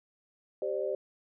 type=chord; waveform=sine; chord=G suspended fourth; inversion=none; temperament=equal with one note detuned; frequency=392 / 523.3 / 597.6 Hz; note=G4 / C5 / D5; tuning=0 / 0 / +30 cents; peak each=-34 dBFS; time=0.62-0.95 s; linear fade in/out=2 ms; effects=none